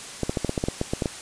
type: clicks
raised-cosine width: 2 ms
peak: -10 dBFS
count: 12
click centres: 0.233 / 0.295 / 0.372 / 0.447 / 0.494 / 0.578 / 0.639 / 0.685 / 0.814 / 0.935 / 1.022 / 1.058 s
effects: white hiss -38 dBFS RMS until 1.21 s + resampled to 22050 Hz